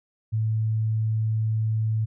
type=tone; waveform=sine; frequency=110 Hz; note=A2; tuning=in tune; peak=-21 dBFS; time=0.32-2.06 s; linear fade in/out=20 ms; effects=none